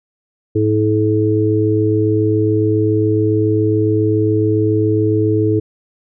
harmonic tone, 107.2 Hz, A2, 45 cents flat, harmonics 1 / 3 / 4, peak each -16 / -16 / -16 dBFS, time 0.55-5.6 s, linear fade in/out 10 ms, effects none

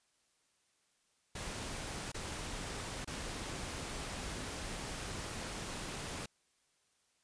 pink noise with dropouts, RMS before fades -42 dBFS, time 1.35-6.26 s, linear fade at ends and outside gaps 5 ms, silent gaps 2.119-2.143 / 3.047-3.074 s, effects white hiss -75 dBFS RMS until 7.23 s + resampled to 22050 Hz

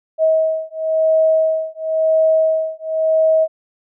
sine beating tone pair, 637 / 637.96 Hz, D#5 / D#5, +41 / +43 cents, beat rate 0.96 Hz, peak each -16 dBFS, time 0.18-3.48 s, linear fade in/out 50 ms, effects none

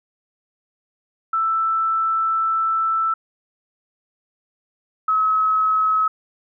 sine tone pair in turn, 1324 / 1284.8 Hz, E6 / E6, +7 / -45 cents, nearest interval minor second, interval 52 cents, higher first, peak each -17 / -15 dBFS, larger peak second, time 1.33-3.14 / 5.08-6.08 s, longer first, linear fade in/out 5 ms, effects none

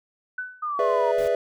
sine tone with exponential decay, 1500 Hz, F#6, 23 cents sharp, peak -25 dBFS, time 0.38-0.72 s, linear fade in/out 5 ms, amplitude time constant 73 ms
sine exponential sweep, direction down, 1244.5 to 928 Hz, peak -25 dBFS, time 0.62-1.12 s, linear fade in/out 10 ms
triangle chord, E dominant seventh, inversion first, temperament equal, 415.3 / 493.9 / 587.3 / 659.3 Hz, G#4 / B4 / D5 / E5, 0 / 0 / 0 / 0 cents, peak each -25 / -22 / -25 / -23 dBFS, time 0.79-1.35 s, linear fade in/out 2 ms
pink noise, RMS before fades -41 dBFS, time 1.18-1.28 s, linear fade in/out 5 ms
effects none

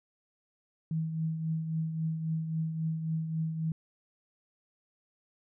sine tone with tremolo, 160.4 Hz, E3, 47 cents flat, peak -27 dBFS, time 0.91-3.72 s, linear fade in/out 2 ms, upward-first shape triangle, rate 3.7 Hz, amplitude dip 55%, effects none

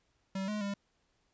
square tone with pitch steps, 192.5 / 210.9 / 200.4 Hz, G3 / G#3 / G3, -31 / +27 / +38 cents, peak -34 dBFS, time 0.35-0.74 s, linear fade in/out 5 ms, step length 130 ms, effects pink hiss -75 dBFS RMS until 1.33 s + resampled to 16000 Hz

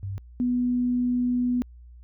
sine tone pair in turn, 98 / 246.5 Hz, G2 / B3, 0 / -3 cents, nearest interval octave + major third, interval 1597 cents, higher second, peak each -29 / -21 dBFS, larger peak second, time 0.03-0.18 / 0.4-1.62 s, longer second, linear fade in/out 0 ms, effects added 60 Hz sine -44 dBFS peak until 2.03 s

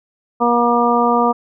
harmonic tone, 238.7 Hz, A#3, 41 cents sharp, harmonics 1 / 2 / 3 / 4 / 5, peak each -18 / -18 / -18 / -18 / -18 dBFS, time 0.4-1.33 s, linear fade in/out 20 ms, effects none

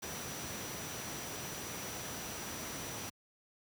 sine tone in noise, 5870 Hz, F#8, 15 cents flat, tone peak -48 dBFS, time 0.02-3.1 s, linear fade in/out 10 ms, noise pink, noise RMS -42 dBFS, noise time 0.02-3.1 s, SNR -9 dB, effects high-pass 100 Hz 12 dB/octave

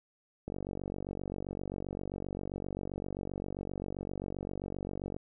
click train, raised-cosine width 2 ms, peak -24 dBFS, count 224, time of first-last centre 0.48-5.165 s, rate 47.6 Hz, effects none

